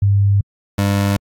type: tone pair in turn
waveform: sine / 25% pulse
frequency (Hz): 100 / 100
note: G2 / G2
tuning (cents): +35 / +35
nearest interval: unison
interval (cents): 0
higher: neither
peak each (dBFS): -10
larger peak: neither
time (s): 0.02-0.41 / 0.78-1.17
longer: neither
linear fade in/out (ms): 5
effects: AAC 48 kbps